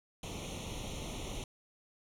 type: noise with comb filter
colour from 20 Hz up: pink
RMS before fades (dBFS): -41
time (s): 0.23-1.44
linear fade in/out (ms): 2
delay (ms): 0.31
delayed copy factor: +0.9
effects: low-pass 9000 Hz 12 dB/octave